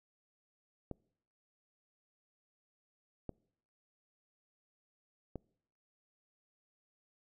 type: clicks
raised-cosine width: 2 ms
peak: -27 dBFS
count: 3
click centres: 0.913 / 3.293 / 5.357 s
effects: noise-tail reverb RT60 0.7 s tail -26 dB re dry